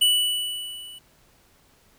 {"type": "tone with level ramp", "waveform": "square", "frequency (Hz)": 2960, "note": "F#7", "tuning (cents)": 0, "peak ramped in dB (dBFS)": [-15, -41], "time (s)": [0.01, 0.99], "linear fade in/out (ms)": 10, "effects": ["pink hiss -59 dBFS RMS until 1.98 s"]}